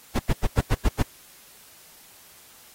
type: noise bursts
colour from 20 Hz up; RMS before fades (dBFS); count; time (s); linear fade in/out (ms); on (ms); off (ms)
brown; -18; 7; 0.15-1.026; 10; 42; 97
effects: white hiss -51 dBFS RMS until 2.74 s + AAC 48 kbps